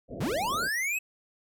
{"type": "low-pass noise", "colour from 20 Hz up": "white", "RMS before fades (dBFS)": -39, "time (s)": [0.08, 0.7], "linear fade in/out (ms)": 50, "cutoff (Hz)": 680, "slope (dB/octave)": 96}
{"type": "linear sweep", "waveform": "square", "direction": "up", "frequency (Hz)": [82.41, 2620], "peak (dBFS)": -28, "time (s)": [0.2, 0.99], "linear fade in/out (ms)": 10}
{"effects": []}